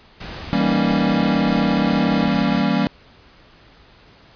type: noise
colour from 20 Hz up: pink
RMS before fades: -33 dBFS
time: 0.2-2.62 s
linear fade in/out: 10 ms
type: chord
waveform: square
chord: E diminished seventh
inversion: none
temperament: equal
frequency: 164.81 / 196 / 233.1 / 277.2 Hz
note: E3 / G3 / Bb3 / Db4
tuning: 0 / 0 / 0 / 0 cents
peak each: -25 / -21 / -22 / -23 dBFS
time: 0.53-2.87 s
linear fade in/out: 0 ms
type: harmonic tone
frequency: 155.56 Hz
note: D#3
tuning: in tune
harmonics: 2 / 3 / 4 / 5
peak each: -27 / -31 / -33 / -34 dBFS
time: 0.6-2.26 s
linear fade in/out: 2 ms
effects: pink hiss -49 dBFS RMS until 4.35 s + resampled to 11025 Hz